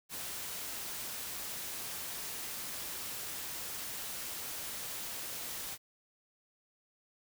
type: noise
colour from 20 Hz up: white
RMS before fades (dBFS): -41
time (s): 0.09-5.78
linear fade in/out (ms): 50
effects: none

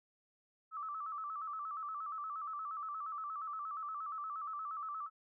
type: tone with vibrato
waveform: sine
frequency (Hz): 1231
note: D#6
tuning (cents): -19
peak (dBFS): -39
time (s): 0.71-5.1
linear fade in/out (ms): 50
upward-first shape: square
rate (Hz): 8.5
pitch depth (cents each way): 89
effects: none

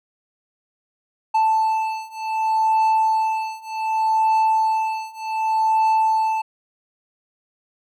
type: beating tone pair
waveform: triangle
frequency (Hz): 880 / 880.66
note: A5 / A5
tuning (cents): 0 / +1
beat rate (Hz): 0.66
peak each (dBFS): -19 / -18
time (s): 1.34-6.42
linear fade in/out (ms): 10
effects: none

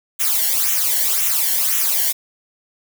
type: noise with flanger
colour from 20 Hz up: blue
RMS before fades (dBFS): -18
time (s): 0.19-2.13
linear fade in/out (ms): 20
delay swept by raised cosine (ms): 0.21 to 0.82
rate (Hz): 1.9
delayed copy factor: -0.75
effects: none

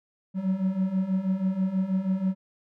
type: beating tone pair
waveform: triangle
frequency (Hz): 185 / 191.2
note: F#3 / G3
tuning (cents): 0 / -43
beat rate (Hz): 6.2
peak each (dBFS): -27 / -23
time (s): 0.34-2.35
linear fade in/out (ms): 50
effects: none

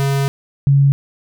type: tone pair in turn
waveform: square / sine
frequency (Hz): 138.2 / 139.4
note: C#3 / C#3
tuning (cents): -5 / +10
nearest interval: unison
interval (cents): 15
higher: second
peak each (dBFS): -15 / -8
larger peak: second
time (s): 0-0.28 / 0.67-0.92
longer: first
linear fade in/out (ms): 0
effects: none

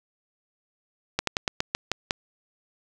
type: slowing click train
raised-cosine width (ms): 0.2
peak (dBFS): -6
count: 8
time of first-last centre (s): 1.19-2.109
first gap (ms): 83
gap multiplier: 1.15
effects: none

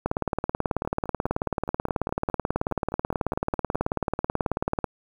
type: two click trains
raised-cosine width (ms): 1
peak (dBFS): -10 / -22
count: 89 / 15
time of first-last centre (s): 0.06-4.843 / 0.85-3.749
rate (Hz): 18.4 / 4.83
effects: 8-bit

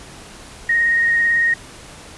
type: tone with vibrato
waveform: sine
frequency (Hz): 1864.7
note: A#6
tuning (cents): 0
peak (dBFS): -13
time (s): 0.69-1.54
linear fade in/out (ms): 5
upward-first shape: sine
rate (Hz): 18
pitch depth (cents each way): 14
effects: pink hiss -39 dBFS RMS until 2.17 s + resampled to 24000 Hz

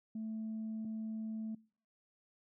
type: tone pair in turn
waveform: sine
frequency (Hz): 220 / 220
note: A3 / A3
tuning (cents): 0 / 0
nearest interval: unison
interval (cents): 0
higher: neither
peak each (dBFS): -37 / -37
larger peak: neither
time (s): 0.15-0.85 / 0.85-1.55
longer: neither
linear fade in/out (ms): 5
effects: noise-tail reverb RT60 0.5 s tail -26 dB re dry + tanh soft clip ceiling -35 dBFS

